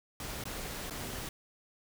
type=noise with dropouts; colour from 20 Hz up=pink; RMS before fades=-40 dBFS; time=0.2-1.29 s; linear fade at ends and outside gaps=2 ms; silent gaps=0.439-0.454 / 0.899-0.907 s; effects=none